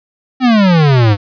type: exponential sweep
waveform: square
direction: down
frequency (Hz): 264.8 to 98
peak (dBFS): -7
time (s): 0.4-1.17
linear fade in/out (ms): 50
effects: resampled to 11025 Hz + 7-bit